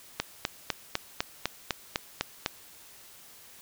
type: click train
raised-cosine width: 0.2 ms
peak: -9 dBFS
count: 10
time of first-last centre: 0.2-2.461 s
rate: 3.98 Hz
effects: white hiss -52 dBFS RMS until 3.61 s